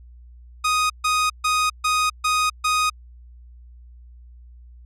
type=tone bursts; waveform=sawtooth; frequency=1246 Hz; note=D#6; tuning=2 cents sharp; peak=-14 dBFS; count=6; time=0.64-2.9 s; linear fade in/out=10 ms; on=260 ms; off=140 ms; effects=added 60 Hz sine -42 dBFS peak until 4.85 s + low-pass 10000 Hz 12 dB/octave